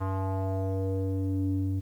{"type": "tone with low-pass filter sweep", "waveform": "square", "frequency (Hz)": 95.7, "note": "G2", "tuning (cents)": -41, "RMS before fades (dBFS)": -29, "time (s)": [0, 1.81], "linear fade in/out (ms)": 20, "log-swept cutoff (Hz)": [1100, 220], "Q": 3.1, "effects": ["10-bit"]}